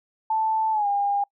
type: tone with pitch glide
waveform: sine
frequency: 880 to 807 Hz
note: A5 to G#5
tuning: 0 to -50 cents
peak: -20 dBFS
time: 0.3-1.24 s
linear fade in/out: 5 ms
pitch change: -150 cents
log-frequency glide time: 0.72-0.87 s
effects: noise-tail reverb RT60 0.1 s tail -26 dB re dry